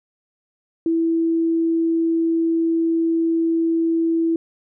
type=tone; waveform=sine; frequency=329.6 Hz; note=E4; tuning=in tune; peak=-16 dBFS; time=0.86-4.36 s; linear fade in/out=2 ms; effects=none